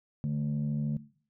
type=tone pair together; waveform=sine; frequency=146.67 / 220 Hz; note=D3 / A3; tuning=-2 / 0 cents; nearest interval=perfect fifth; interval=702 cents; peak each=-28 / -32 dBFS; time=0.24-0.97 s; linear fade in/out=0 ms; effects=noise-tail reverb RT60 0.5 s tail -19 dB re dry + tanh soft clip ceiling -24 dBFS